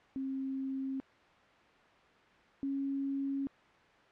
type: tone pair in turn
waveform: sine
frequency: 267.6 / 275.1 Hz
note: C4 / C#4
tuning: +39 / -13 cents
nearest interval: unison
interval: 48 cents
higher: second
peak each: -34 / -32 dBFS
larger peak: second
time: 0.16-1 / 2.63-3.47 s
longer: neither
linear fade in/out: 0 ms
effects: white hiss -61 dBFS RMS until 4.11 s + low-pass 2000 Hz 12 dB/octave